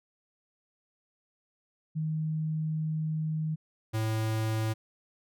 sine / square tone pair in turn, 156.6 / 110.29 Hz, D#3 / A2, +11 / +5 cents, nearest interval tritone, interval 606 cents, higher first, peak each -28 dBFS, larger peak neither, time 1.95-3.56 / 3.93-4.74 s, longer first, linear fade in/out 20 ms, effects none

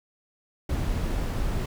brown noise, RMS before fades -27 dBFS, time 0.69-1.66 s, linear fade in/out 5 ms, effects none

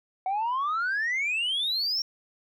sine exponential sweep, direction up, 740 to 5588 Hz, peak -23 dBFS, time 0.26-2.02 s, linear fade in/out 2 ms, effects tanh soft clip ceiling -23 dBFS

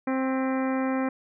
harmonic tone with a mistuned harmonic, 263.1 Hz, C4, 10 cents sharp, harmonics 1 / 2 / 3 / 4 / 5 / 6 / 7 / 8 / 9, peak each -25 / -31 / -35 / -37 / -39 / -41 / -42 / -43 / -44 dBFS, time 0.07-1.09 s, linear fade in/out 5 ms, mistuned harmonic 8, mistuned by -64 cents, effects none

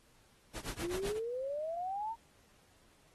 pink noise with tremolo, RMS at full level -39 dBFS, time 0.53-1.2 s, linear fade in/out 50 ms, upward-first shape triangle, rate 7.8 Hz, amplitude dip 100%
sine exponential sweep, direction up, 325.3 to 932.3 Hz, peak -35 dBFS, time 0.79-2.16 s, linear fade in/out 50 ms
effects pink hiss -67 dBFS RMS until 3.14 s + AAC 32 kbps

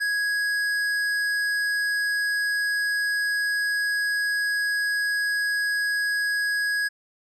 sine tone with tanh clipping, 1661.2 Hz, G#6, in tune, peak -24 dBFS, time 0-6.89 s, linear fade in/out 20 ms, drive 13 dB, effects none

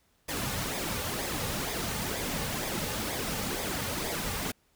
pink noise with flanger, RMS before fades -33 dBFS, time 0.28-4.52 s, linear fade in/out 10 ms, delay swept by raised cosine 0.69 to 3.09 ms, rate 2.1 Hz, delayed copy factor -0.55, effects pink hiss -69 dBFS RMS until 4.75 s

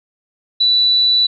sine tone, 3961 Hz, B7, 4 cents sharp, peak -10 dBFS, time 0.6-1.27 s, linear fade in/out 10 ms, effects none

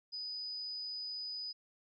sine tone, 4978 Hz, D#8, in tune, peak -39 dBFS, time 0.12-1.53 s, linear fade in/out 20 ms, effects none

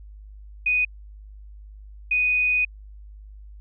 sine tone bursts at uneven times, 2487 Hz, D#7, 1 cent flat, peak -18 dBFS, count 2, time 0.66-0.85 / 2.11-2.65 s, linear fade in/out 5 ms, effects added 51 Hz sine -40 dBFS peak until 3.6 s

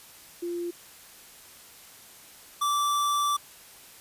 sine / square tone pair in turn, 346.4 / 1165.1 Hz, F4 / D6, -14 / -14 cents, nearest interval octave + major sixth, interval 2100 cents, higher second, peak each -29 / -24 dBFS, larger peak second, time 0.42-0.71 / 2.61-3.37 s, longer second, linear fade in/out 10 ms, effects white hiss -50 dBFS RMS until 4 s + resampled to 32000 Hz

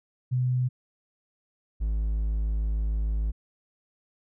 sine / triangle tone pair in turn, 126.1 / 53.29 Hz, B2 / G#1, +36 / +45 cents, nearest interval octave + minor third, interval 1491 cents, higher first, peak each -22 dBFS, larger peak neither, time 0.31-0.69 / 1.8-3.32 s, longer second, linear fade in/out 20 ms, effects none

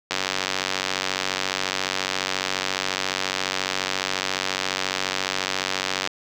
click train, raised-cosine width 0.2 ms, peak -5 dBFS, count 564, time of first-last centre 0.11-6.074 s, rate 94.4 Hz, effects high-pass 200 Hz 12 dB/octave + 7-bit

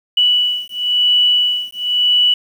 sine beating tone pair, 2954 / 2954.97 Hz, F#7 / F#7, -3 / -3 cents, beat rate 0.97 Hz, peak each -15 dBFS, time 0.17-2.34 s, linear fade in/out 5 ms, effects 7-bit

